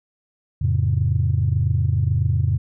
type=chord; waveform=sine; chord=F augmented; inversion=none; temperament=just; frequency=87.31 / 109.13 / 136.42 Hz; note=F2 / A2 / C#3; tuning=0 / -14 / -27 cents; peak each=-20 / -20 / -21 dBFS; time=0.61-2.58 s; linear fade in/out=10 ms; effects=tanh soft clip ceiling -8 dBFS